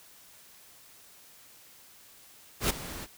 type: noise with ADSR envelope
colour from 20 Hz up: pink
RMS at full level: -24 dBFS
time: 2.6-3.07 s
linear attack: 100 ms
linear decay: 10 ms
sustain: -16 dB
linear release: 39 ms
effects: white hiss -55 dBFS RMS until 3.17 s